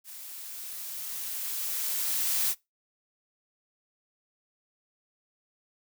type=noise with level ramp; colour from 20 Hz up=blue; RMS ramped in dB=-44 to -26 dBFS; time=0.04-2.55 s; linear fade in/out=50 ms; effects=noise-tail reverb RT60 0.2 s tail -22 dB re dry